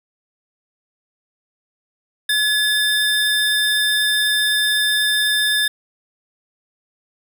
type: tone pair together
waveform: square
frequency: 1701 / 3604 Hz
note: G#6 / A7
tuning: +41 / +41 cents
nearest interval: octave + minor second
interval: 1300 cents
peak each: -19 dBFS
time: 2.29-5.68 s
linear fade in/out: 5 ms
effects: none